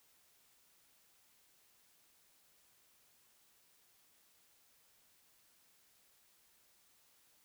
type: silence
effects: white hiss -70 dBFS RMS until 7.44 s